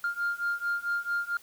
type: beating tone pair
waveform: sine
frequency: 1400 / 1404.5 Hz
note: F6 / F6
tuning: +4 / +9 cents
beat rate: 4.5 Hz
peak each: -30 / -29 dBFS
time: 0.04-1.37 s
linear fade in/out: 2 ms
effects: tanh soft clip ceiling -23 dBFS + white hiss -55 dBFS RMS until 1.42 s